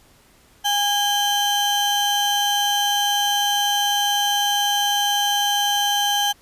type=tone pair together; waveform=35% pulse; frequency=818 / 3088 Hz; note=G#5 / G7; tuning=-26 / -27 cents; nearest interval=octave + major seventh; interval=2299 cents; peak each=-19 / -19 dBFS; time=0.64-6.33 s; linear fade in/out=20 ms; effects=pink hiss -54 dBFS RMS until 6.41 s + resampled to 32000 Hz